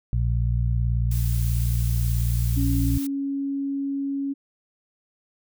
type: harmonic tone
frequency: 58.4 Hz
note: A#1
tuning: 4 cents sharp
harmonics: 1 / 2 / 3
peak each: -22 / -23 / -36 dBFS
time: 0.13-2.98 s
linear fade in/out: 0 ms
type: noise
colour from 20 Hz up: blue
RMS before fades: -37 dBFS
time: 1.11-3.07 s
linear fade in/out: 5 ms
type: tone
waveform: sine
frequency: 277.2 Hz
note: C#4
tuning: in tune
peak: -24 dBFS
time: 2.56-4.34 s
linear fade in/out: 20 ms
effects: none